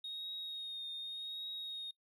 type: tone with vibrato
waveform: triangle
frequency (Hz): 3729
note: A#7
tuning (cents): 0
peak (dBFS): -38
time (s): 0.04-1.91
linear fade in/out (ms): 5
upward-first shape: triangle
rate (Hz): 0.86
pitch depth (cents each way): 30
effects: noise-tail reverb RT60 0.1 s tail -26 dB re dry + tanh soft clip ceiling -38 dBFS